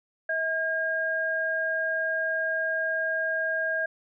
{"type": "tone pair together", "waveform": "sine", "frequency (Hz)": [642.5, 1619], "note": ["E5", "G#6"], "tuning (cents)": [-45, -45], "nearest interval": "octave + major third", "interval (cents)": 1600, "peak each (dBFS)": [-30, -26], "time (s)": [0.29, 3.86], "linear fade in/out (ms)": 5, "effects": []}